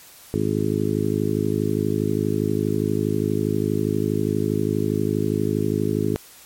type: harmonic tone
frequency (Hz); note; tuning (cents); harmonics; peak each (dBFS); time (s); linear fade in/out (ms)
52.4; G#1; +16; 2 / 3 / 4 / 5 / 6 / 7 / 8; -27 / -27 / -27 / -27 / -27 / -27 / -27; 0.34-6.16; 0
effects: white hiss -46 dBFS RMS until 6.45 s + MP3 64 kbps